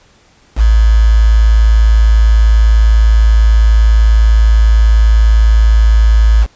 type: tone with quantisation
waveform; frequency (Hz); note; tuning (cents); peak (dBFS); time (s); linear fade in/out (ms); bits
sine; 54.8; A1; -6; -4; 0.56-6.47; 50; 4
effects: pink hiss -48 dBFS RMS until 6.55 s + resampled to 16000 Hz

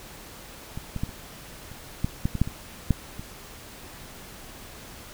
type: clicks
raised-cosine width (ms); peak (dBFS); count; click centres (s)
5; -21 / -18 / -14 / -28 / -29 / -11 / -11 / -16 / -7 / -20 / -7 / -24; 12; 0.775 / 0.963 / 1.035 / 1.092 / 1.716 / 2.045 / 2.255 / 2.353 / 2.416 / 2.475 / 2.907 / 3.195
effects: pink hiss -44 dBFS RMS until 5.13 s

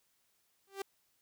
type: tone with exponential growth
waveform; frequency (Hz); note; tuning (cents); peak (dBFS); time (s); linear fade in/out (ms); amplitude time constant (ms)
sawtooth; 392; G4; 0; -30; 0.67-0.82; 5; 32
effects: white hiss -75 dBFS RMS until 1.21 s

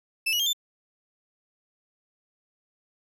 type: tone with pitch steps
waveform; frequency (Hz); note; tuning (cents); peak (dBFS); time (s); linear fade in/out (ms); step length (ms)
35% pulse; 2637 / 2909 / 3209 / 3540; E7 / F#7 / G7 / A7; 0 / -30 / +40 / +10; -21; 0.26-0.532; 10; 68
effects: none

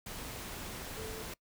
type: tone in noise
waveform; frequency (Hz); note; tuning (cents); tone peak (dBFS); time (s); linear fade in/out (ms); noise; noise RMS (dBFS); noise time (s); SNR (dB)
sine; 440; A4; 0; -43; 0.97-1.23; 5; pink; -43; 0.06-1.34; -3
effects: noise-tail reverb RT60 0.1 s tail -23 dB re dry

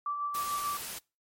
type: tone with tremolo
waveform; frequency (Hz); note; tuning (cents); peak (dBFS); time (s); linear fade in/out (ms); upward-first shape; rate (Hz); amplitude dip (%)
sine; 1164; D6; -16; -29; 0.06-0.77; 2; sine; 6.8; 40
type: noise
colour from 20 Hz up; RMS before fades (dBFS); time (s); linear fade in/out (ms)
white; -39; 0.34-0.99; 10
effects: noise-tail reverb RT60 0.3 s tail -26 dB re dry + MP3 64 kbps

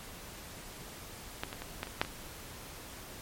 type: clicks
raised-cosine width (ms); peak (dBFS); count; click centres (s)
0.3; -17 / -24 / -23 / -18 / -28 / -10 / -25; 7; 1.435 / 1.529 / 1.62 / 1.831 / 1.871 / 2.015 / 2.049
effects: pink hiss -47 dBFS RMS until 3.21 s + MP3 64 kbps

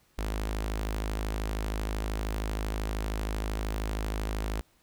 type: tone with notch filter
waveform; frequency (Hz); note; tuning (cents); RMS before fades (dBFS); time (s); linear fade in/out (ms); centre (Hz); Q
sawtooth; 52.9; G#1; +33; -32; 0.18-4.61; 0; 130; 1
effects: pink hiss -66 dBFS RMS until 4.82 s

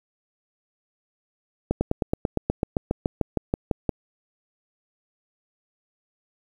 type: slowing click train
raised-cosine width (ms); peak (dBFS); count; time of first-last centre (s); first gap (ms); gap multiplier
2; -8; 17; 1.71-3.892; 100; 1.04
effects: 8-bit

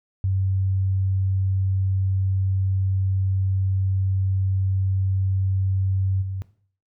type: tone with level steps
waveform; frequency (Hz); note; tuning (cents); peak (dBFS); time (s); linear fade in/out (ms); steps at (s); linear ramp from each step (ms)
sine; 95.6; G2; -43; -19 / -26; 0.24-6.42; 0; 6.21; 20
effects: noise-tail reverb RT60 0.5 s tail -17 dB re dry

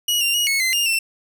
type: tone with pitch steps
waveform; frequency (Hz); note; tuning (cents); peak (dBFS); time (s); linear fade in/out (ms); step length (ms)
sawtooth; 2907 / 2779 / 2892 / 2196 / 2063 / 2819 / 2689; F#7 / F7 / F#7 / C#7 / C7 / F7 / E7; -31 / -9 / -40 / -17 / -25 / +16 / +34; -14; 0.08-0.99; 5; 130
effects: none

